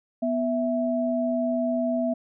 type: tone pair together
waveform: sine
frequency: 246.5 / 658 Hz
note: B3 / E5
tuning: -3 / -3 cents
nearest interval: octave + perfect fourth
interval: 1700 cents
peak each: -25 dBFS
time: 0.22-2.14 s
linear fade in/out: 10 ms
effects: none